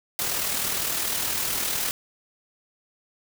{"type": "noise with amplitude modulation", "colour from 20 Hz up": "white", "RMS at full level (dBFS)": -25, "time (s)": [0.19, 1.91], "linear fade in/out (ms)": 0, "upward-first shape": "sine", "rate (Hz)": 39.7, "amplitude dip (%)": 40, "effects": []}